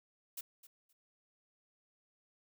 blue noise with echo, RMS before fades -43 dBFS, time 0.37-0.41 s, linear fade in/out 5 ms, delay 260 ms, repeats 2, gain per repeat -15 dB, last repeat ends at 0.93 s, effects none

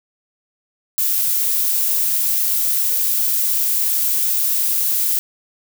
violet noise, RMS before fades -18 dBFS, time 0.98-5.19 s, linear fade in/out 0 ms, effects none

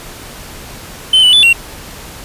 triangle tone with pitch steps, 3062 / 2971 / 3481 / 2741 Hz, G7 / F#7 / A7 / F7, -41 / +6 / -19 / -33 cents, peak -3 dBFS, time 1.13-1.53 s, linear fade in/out 5 ms, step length 100 ms, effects pink hiss -31 dBFS RMS until 2.24 s + resampled to 32000 Hz

